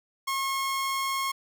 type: tone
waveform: sawtooth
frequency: 1083 Hz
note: C#6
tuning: 41 cents flat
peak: -23 dBFS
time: 0.27-1.32 s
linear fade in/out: 10 ms
effects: none